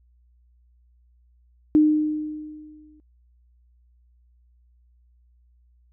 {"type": "tone with exponential decay", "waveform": "sine", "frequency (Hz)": 305.2, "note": "D#4", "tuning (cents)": -33, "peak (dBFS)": -11, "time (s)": [1.75, 3], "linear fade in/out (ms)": 0, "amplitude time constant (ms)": 270, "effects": ["added 60 Hz sine -56 dBFS peak until 5.92 s"]}